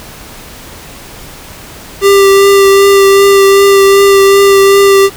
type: tone with vibrato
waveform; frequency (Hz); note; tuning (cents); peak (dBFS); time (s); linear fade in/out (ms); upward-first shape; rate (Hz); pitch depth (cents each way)
square; 394.8; G4; +12; -3; 2.01-5.1; 50; triangle; 2.6; 16
effects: pink hiss -30 dBFS RMS until 5.16 s